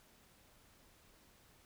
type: silence
effects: pink hiss -66 dBFS RMS until 1.65 s